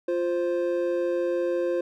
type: tone pair together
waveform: triangle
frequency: 349.2 / 523.2 Hz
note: F4 / C5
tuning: 0 / 0 cents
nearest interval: perfect fifth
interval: 700 cents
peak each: -24 dBFS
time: 0.08-1.81 s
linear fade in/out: 5 ms
effects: none